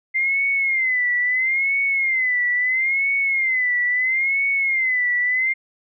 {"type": "tone with vibrato", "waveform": "sine", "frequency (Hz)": 2084, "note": "C7", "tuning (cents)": -7, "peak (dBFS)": -17, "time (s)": [0.14, 5.54], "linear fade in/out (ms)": 20, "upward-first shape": "sine", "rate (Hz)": 0.75, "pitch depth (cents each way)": 110, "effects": []}